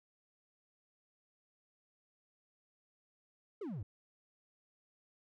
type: exponential sweep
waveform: triangle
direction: down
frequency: 457.3 to 87.31 Hz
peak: -37 dBFS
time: 3.61-3.83 s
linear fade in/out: 5 ms
effects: none